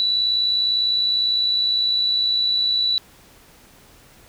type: tone with amplitude modulation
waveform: sine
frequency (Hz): 3951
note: B7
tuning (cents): 0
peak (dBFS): -15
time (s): 0-2.98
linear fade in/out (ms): 0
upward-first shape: sine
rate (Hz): 59.9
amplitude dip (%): 40
effects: pink hiss -50 dBFS RMS until 4.28 s